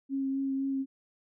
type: tone with vibrato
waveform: sine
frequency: 270.7 Hz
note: C#4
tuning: 41 cents flat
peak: -28 dBFS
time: 0.09-0.86 s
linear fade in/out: 50 ms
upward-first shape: sine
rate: 3.9 Hz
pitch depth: 13 cents each way
effects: none